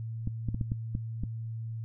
clicks, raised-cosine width 5 ms, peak -19 dBFS, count 7, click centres 0.274 / 0.487 / 0.545 / 0.612 / 0.719 / 0.951 / 1.236 s, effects noise-tail reverb RT60 0.1 s tail -18 dB re dry + added 113 Hz sine -34 dBFS peak until 1.84 s

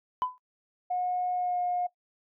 sine tone with exponential decay, 1005 Hz, B5, 30 cents sharp, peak -21 dBFS, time 0.22-0.38 s, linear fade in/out 0 ms, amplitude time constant 34 ms
sine tone with pitch glide, 724 to 715.3 Hz, F#5 to F5, -38 to +41 cents, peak -26 dBFS, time 0.9-1.87 s, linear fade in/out 10 ms, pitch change -21 cents, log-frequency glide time 1.33-1.59 s
effects noise-tail reverb RT60 0.1 s tail -18 dB re dry + tanh soft clip ceiling -20 dBFS

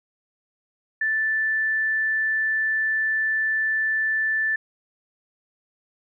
sine tone, 1760 Hz, A6, in tune, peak -20 dBFS, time 1.01-4.56 s, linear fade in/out 5 ms, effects none

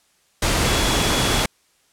sine tone in noise, 3373 Hz, G#7, 26 cents sharp, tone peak -27 dBFS, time 0.66-1.43 s, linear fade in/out 5 ms, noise pink, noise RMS -19 dBFS, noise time 0.42-1.46 s, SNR -11 dB, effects white hiss -61 dBFS RMS until 1.92 s + low-pass 10000 Hz 12 dB/octave

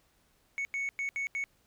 sine tone bursts at uneven times, 2217 Hz, C#7, in tune, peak -28 dBFS, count 5, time 0.58-0.65 / 0.74-0.89 / 0.99-1.09 / 1.16-1.27 / 1.35-1.44 s, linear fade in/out 0 ms, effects tanh soft clip ceiling -30 dBFS + pink hiss -69 dBFS RMS until 1.66 s

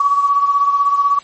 sine beating tone pair, 1132 / 1148 Hz, C#6 / D6, +36 / -40 cents, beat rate 16 Hz, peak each -12 / -19 dBFS, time 0-1.19 s, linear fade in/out 5 ms, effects white hiss -41 dBFS RMS until 1.23 s + MP3 32 kbps

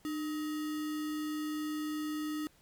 sine tone with sample-and-hold, 303.8 Hz, D#4, 41 cents flat, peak -33 dBFS, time 0.05-2.47 s, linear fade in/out 0 ms, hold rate 1575 Hz, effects pink hiss -65 dBFS RMS until 2.61 s + MP3 96 kbps

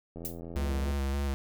click train, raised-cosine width 2 ms, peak -29 dBFS, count 65, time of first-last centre 0.16-0.919 s, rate 84.3 Hz
violet noise with exponential decay, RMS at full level -32 dBFS, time 0.25-0.4 s, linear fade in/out 0 ms, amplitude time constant 31 ms
square tone with vibrato, 69.3 Hz, C#2, in tune, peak -29 dBFS, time 0.56-1.34 s, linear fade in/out 0 ms, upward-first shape square, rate 3.5 Hz, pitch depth 27 cents each way
effects none

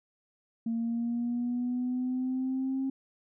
sine linear sweep, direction up, 228.1 to 268.3 Hz, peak -27 dBFS, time 0.66-2.9 s, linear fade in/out 5 ms, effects tanh soft clip ceiling -24 dBFS

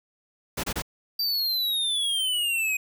pink noise bursts, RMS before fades -29 dBFS, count 3, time 0.57-0.822 s, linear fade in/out 10 ms, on 66 ms, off 27 ms
square exponential sweep, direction down, 4711 to 2492 Hz, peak -24 dBFS, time 1.19-2.77 s, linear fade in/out 5 ms
effects none

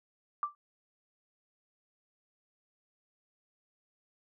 sine tone with exponential decay, 1174.7 Hz, D6, in tune, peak -25 dBFS, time 0.43-0.55 s, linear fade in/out 1 ms, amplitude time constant 25 ms, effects none

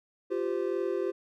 triangle chord, F suspended second, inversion none, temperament equal with one note detuned, 349.2 / 392 / 514.9 Hz, F4 / G4 / C5, 0 / 0 / -28 cents, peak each -30 / -29 / -33 dBFS, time 0.3-1.12 s, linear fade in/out 20 ms, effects none

